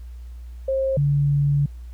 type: tone pair in turn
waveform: sine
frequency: 534 / 143.08 Hz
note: C5 / D3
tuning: +35 / -45 cents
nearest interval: octave + major seventh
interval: 2280 cents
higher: first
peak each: -19 / -16 dBFS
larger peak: second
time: 0.68-0.97 / 0.97-1.66 s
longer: second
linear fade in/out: 5 ms
effects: added 60 Hz sine -34 dBFS peak until 1.93 s + pink hiss -60 dBFS RMS until 1.93 s